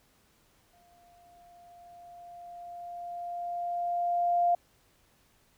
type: tone with exponential growth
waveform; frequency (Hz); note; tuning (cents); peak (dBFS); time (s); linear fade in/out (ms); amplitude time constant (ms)
sine; 698.5; F5; 0; -21; 0.73-4.55; 5; 830
effects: pink hiss -66 dBFS RMS until 5.57 s